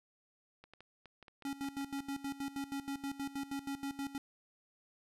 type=clicks; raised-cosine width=0.3 ms; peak=-38 dBFS; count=12; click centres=0.64 / 0.736 / 0.806 / 1.057 / 1.227 / 1.282 / 1.423 / 1.472 / 1.644 / 1.685 / 1.811 / 1.989 s
type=tone with tremolo; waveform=square; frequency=277.2 Hz; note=C#4; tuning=in tune; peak=-37 dBFS; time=1.45-4.18 s; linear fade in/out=2 ms; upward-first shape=square; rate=6.3 Hz; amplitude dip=80%
effects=resampled to 32000 Hz